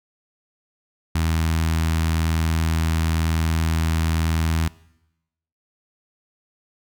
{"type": "tone with notch filter", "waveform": "sawtooth", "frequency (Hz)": 81, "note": "E2", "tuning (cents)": -30, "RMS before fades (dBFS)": -21, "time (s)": [1.15, 4.68], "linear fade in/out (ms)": 5, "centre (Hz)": 500, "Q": 0.84, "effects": ["noise-tail reverb RT60 0.9 s tail -21 dB re dry"]}